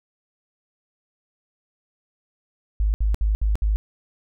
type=tone bursts; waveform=sine; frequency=52.2 Hz; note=G#1; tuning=10 cents sharp; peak=-17 dBFS; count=5; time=2.8-3.76 s; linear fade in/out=0 ms; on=140 ms; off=65 ms; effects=none